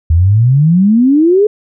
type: exponential sweep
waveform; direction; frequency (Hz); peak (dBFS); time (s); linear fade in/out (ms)
sine; up; 77.78 to 433; -5; 0.1-1.47; 5
effects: none